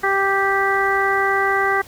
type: harmonic tone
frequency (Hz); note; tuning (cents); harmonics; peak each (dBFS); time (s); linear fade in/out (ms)
392; G4; 0; 1 / 2 / 3 / 4 / 5; -22 / -22 / -22 / -22 / -22; 0.03-1.82; 10
effects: pink hiss -43 dBFS RMS until 1.87 s